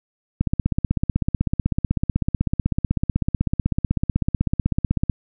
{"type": "click train", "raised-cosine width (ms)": 5, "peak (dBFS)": -6, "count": 76, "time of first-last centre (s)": [0.41, 5.098], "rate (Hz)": 16, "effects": []}